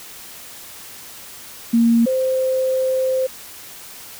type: tone pair in turn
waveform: sine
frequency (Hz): 231.8 / 520.4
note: A#3 / C5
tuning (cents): -10 / -9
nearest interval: octave + major second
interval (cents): 1401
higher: second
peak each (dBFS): -11 / -16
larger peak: first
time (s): 1.73-2.06 / 2.06-3.27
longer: second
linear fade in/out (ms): 10
effects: white hiss -38 dBFS RMS until 4.19 s